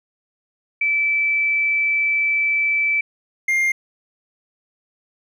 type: tone pair in turn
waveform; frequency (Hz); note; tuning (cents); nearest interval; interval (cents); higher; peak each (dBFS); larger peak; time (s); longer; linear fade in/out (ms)
sine / triangle; 2317 / 2114; D7 / C7; -24 / +17; major second; 159; first; -16 / -14; second; 0.81-3.01 / 3.48-3.72; first; 5
effects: none